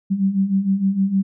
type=beating tone pair; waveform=sine; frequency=189.9 / 196.4 Hz; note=F#3 / G3; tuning=+45 / +4 cents; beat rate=6.5 Hz; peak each=-22 / -17 dBFS; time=0.1-1.23 s; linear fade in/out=20 ms; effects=none